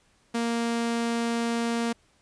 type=tone; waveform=sawtooth; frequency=233.1 Hz; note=A#3; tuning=in tune; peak=-21 dBFS; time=0.34-1.93 s; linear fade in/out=10 ms; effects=pink hiss -64 dBFS RMS until 2.21 s + resampled to 22050 Hz